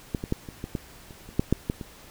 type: clicks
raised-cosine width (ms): 3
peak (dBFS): -13 / -18 / -11 / -24 / -19 / -15 / -30 / -30 / -8 / -7 / -12 / -22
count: 12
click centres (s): 0.148 / 0.239 / 0.324 / 0.488 / 0.641 / 0.752 / 1.108 / 1.29 / 1.395 / 1.526 / 1.699 / 1.812
effects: pink hiss -49 dBFS RMS until 2.1 s